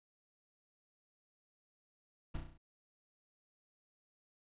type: noise with echo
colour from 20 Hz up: brown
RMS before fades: -38 dBFS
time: 2.34-2.38 s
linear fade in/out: 10 ms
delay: 33 ms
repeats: 6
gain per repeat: -4 dB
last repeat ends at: 2.578 s
effects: resampled to 8000 Hz